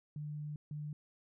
sine tone bursts at uneven times, 149.3 Hz, D3, 29 cents sharp, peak -39 dBFS, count 2, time 0.16-0.56 / 0.71-0.93 s, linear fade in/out 2 ms, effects none

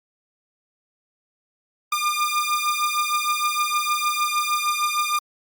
sawtooth beating tone pair, 1202 / 1208.5 Hz, D6 / D6, +40 / +49 cents, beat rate 6.5 Hz, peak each -20 dBFS, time 1.92-5.19 s, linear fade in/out 5 ms, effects Opus 48 kbps

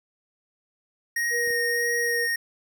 square tone with vibrato, 1867 Hz, A#6, 2 cents sharp, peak -24 dBFS, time 1.16-2.36 s, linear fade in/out 5 ms, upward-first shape sine, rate 1.6 Hz, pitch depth 13 cents each way
sine tone with pitch glide, 478.4 to 475.1 Hz, A#4 to A#4, +45 to +33 cents, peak -28 dBFS, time 1.3-2.28 s, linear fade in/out 50 ms, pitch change -12 cents, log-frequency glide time 1.79-1.88 s
clicks, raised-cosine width 2 ms, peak -32 dBFS, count 2, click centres 1.475 / 1.505 s
effects none

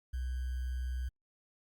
sine tone with sample-and-hold, 63 Hz, B1, 35 cents sharp, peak -33 dBFS, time 0.13-1.09 s, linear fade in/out 10 ms, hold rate 1575 Hz, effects Opus 48 kbps

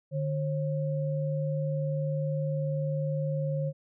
sine tone pair together, 149.8 / 538 Hz, D3 / C5, +35 / +48 cents, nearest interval octave + minor seventh, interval 2213 cents, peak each -28 / -33 dBFS, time 0.11-3.73 s, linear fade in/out 50 ms, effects none

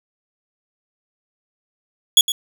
sawtooth tone with echo, 3362 Hz, G#7, 20 cents sharp, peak -4 dBFS, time 2.17-2.21 s, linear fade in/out 2 ms, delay 110 ms, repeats 1, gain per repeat -12 dB, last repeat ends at 2.32 s, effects none

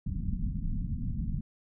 pink low-pass noise, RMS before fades -32 dBFS, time 0.06-1.41 s, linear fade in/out 5 ms, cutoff 230 Hz, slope 48 dB/octave, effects none

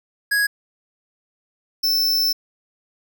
square tone pair in turn, 1661.2 / 5315 Hz, G#6 / E8, 0 / +13 cents, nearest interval octave + minor sixth, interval 2013 cents, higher second, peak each -17 dBFS, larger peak neither, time 0.31-0.47 / 1.83-2.33 s, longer second, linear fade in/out 10 ms, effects 9-bit

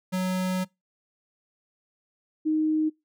square / sine tone pair in turn, 185 / 311.1 Hz, F#3 / D#4, 0 / 0 cents, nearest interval major sixth, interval 900 cents, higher second, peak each -25 / -21 dBFS, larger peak second, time 0.12-0.65 / 2.45-2.9 s, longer first, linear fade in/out 20 ms, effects noise-tail reverb RT60 0.2 s tail -24 dB re dry

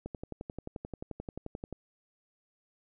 click train, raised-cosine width 2 ms, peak -25 dBFS, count 20, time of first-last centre 0.06-1.727 s, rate 11.4 Hz, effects none

